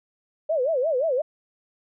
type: tone with vibrato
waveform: sine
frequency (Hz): 571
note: D5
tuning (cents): -49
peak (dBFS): -20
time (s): 0.49-1.22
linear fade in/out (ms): 10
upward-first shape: sine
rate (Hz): 5.7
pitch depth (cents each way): 260
effects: none